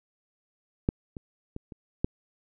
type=clicks; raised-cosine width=3 ms; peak=-10 / -25 / -23 / -29 / -11 dBFS; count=5; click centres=0.889 / 1.168 / 1.564 / 1.722 / 2.045 s; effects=none